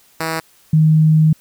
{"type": "tone pair in turn", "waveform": ["5% pulse", "sine"], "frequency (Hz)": [161.6, 156.46], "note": ["E3", "D#3"], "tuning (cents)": [-34, 10], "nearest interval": "minor second", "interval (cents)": 56, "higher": "first", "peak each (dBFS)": -8, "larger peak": "neither", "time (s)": [[0.2, 0.4], [0.73, 1.33]], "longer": "second", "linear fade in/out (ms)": 5, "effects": ["white hiss -52 dBFS RMS until 1.4 s"]}